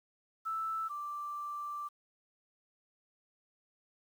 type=tone pair in turn; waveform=sine; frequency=1318.5 / 1174.6 Hz; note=E6 / D6; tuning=0 / 0 cents; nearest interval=major second; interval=200 cents; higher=first; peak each=-33 / -37 dBFS; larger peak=first; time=0.45-0.89 / 0.89-1.89 s; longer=second; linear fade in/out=20 ms; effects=10-bit